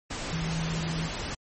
sine tone in noise, 162.7 Hz, E3, 22 cents flat, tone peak -29 dBFS, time 0.32-1.08 s, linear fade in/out 10 ms, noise pink, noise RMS -34 dBFS, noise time 0.1-1.35 s, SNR +2 dB, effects MP3 32 kbps

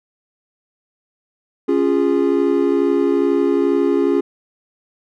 triangle chord, Db major, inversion none, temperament equal with one note detuned, 277.2 / 349.2 / 411.5 Hz, Db4 / F4 / Ab4, 0 / 0 / -16 cents, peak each -16 dBFS, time 1.68-4.21 s, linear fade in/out 10 ms, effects none

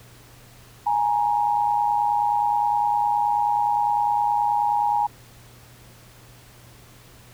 sine tone pair together, 830.6 / 940.2 Hz, G#5 / A#5, 0 / +15 cents, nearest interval major second, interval 215 cents, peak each -20 / -23 dBFS, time 0.86-5.07 s, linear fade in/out 10 ms, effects added 120 Hz sine -50 dBFS peak until 7.33 s + pink hiss -50 dBFS RMS until 7.33 s

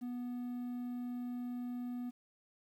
triangle tone with quantisation, 245.2 Hz, B3, 12 cents flat, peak -36 dBFS, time 0.01-2.11 s, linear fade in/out 20 ms, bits 11, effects none

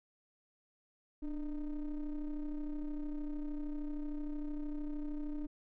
triangle ring-modulated tone, 155.56 Hz, D#3, in tune, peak -31 dBFS, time 1.22-5.47 s, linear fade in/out 10 ms, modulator 139 Hz, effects none

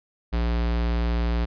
square tone, 58.27 Hz, A#1, in tune, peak -22 dBFS, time 0.32-1.46 s, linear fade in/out 20 ms, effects resampled to 11025 Hz

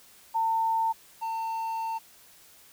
sine / triangle tone pair in turn, 900 / 900 Hz, A5 / A5, +39 / +39 cents, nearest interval unison, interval 0 cents, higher neither, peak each -23 / -27 dBFS, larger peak first, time 0.34-0.93 / 1.21-1.99 s, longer second, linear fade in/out 20 ms, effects white hiss -55 dBFS RMS until 2.72 s

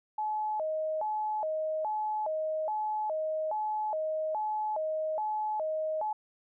sine tone with vibrato, 732 Hz, F#5, 19 cents flat, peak -29 dBFS, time 0.18-6.13 s, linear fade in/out 5 ms, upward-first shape square, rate 1.2 Hz, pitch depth 270 cents each way, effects none

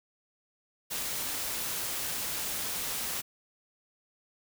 white noise, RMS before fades -34 dBFS, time 0.9-3.22 s, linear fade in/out 20 ms, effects none

